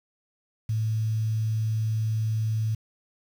sine tone with quantisation, 110 Hz, A2, in tune, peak -23 dBFS, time 0.69-2.75 s, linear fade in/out 5 ms, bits 8, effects none

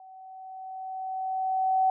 sine tone with level ramp, 757 Hz, F#5, 39 cents sharp, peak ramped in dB -46 to -19 dBFS, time 0-1.9 s, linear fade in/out 2 ms, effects none

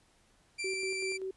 sawtooth tone with vibrato, 2349 Hz, D7, in tune, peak -31 dBFS, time 0.58-1.18 s, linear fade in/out 20 ms, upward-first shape sine, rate 9.8 Hz, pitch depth 10 cents each way
sine tone with tremolo, 380.1 Hz, F#4, 47 cents sharp, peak -34 dBFS, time 0.64-1.31 s, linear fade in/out 5 ms, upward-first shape square, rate 5.2 Hz, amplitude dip 45%
effects pink hiss -67 dBFS RMS until 1.36 s + resampled to 24000 Hz

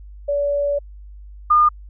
sine tone pair in turn, 573 / 1214.1 Hz, D5 / D#6, -43 / -43 cents, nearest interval octave + minor second, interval 1300 cents, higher second, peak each -17 / -10 dBFS, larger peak second, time 0.28-0.79 / 1.5-1.69 s, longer first, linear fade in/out 10 ms, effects added 50 Hz sine -36 dBFS peak until 1.89 s

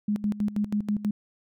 sine tone with tremolo, 208 Hz, G#3, 3 cents sharp, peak -22 dBFS, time 0.08-1.11 s, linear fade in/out 5 ms, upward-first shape square, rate 6.2 Hz, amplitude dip 80%, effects none

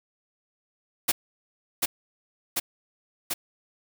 white noise with echo, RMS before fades -22 dBFS, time 1.08-1.12 s, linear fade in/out 10 ms, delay 740 ms, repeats 3, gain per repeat -2 dB, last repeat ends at 3.34 s, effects none

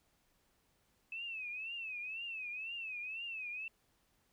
sine tone with vibrato, 2600 Hz, E7, 24 cents flat, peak -40 dBFS, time 1.12-3.68 s, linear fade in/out 2 ms, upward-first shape triangle, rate 2 Hz, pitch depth 150 cents each way, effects pink hiss -75 dBFS RMS until 4.32 s

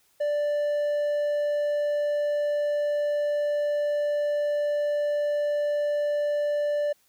triangle tone, 587.3 Hz, D5, in tune, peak -21 dBFS, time 0.2-6.93 s, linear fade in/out 10 ms, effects white hiss -65 dBFS RMS until 7.08 s

